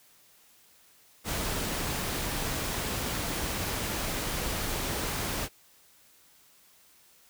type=noise; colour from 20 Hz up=pink; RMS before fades=-32 dBFS; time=1.24-5.49 s; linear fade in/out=50 ms; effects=white hiss -60 dBFS RMS until 7.29 s